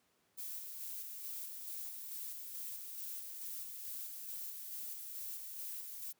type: noise with tremolo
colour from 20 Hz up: violet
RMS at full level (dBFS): -44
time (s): 0.37-6.13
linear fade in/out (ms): 20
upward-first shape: square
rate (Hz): 2.3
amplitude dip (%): 30
effects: pink hiss -75 dBFS RMS until 6.19 s + high-pass 150 Hz 12 dB/octave